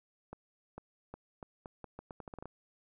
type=accelerating click train; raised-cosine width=1 ms; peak=-30 dBFS; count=14; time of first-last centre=0.33-2.456 s; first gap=450 ms; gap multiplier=0.8; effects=none